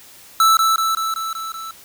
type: tone with echo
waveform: square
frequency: 1318.5 Hz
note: E6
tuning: in tune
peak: -11 dBFS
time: 0.4-0.57 s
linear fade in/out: 2 ms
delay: 190 ms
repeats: 6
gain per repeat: -3 dB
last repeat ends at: 1.71 s
effects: white hiss -44 dBFS RMS until 1.84 s